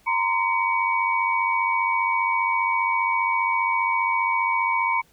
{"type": "tone cluster", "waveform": "sine", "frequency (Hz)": [930, 1025, 2255], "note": ["A#5", "C6", "C#7"], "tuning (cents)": [-4, -36, 29], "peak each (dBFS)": -24, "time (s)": [0.06, 5.02], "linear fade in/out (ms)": 20, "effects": ["pink hiss -59 dBFS RMS until 5.12 s"]}